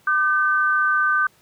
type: tone pair together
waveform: sine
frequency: 1199 / 1533.8 Hz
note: D6 / G6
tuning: +36 / -38 cents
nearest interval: major third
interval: 426 cents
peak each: -20 / -18 dBFS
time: 0.07-1.27 s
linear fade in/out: 5 ms
effects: pink hiss -57 dBFS RMS until 1.41 s + high-pass 80 Hz 12 dB/octave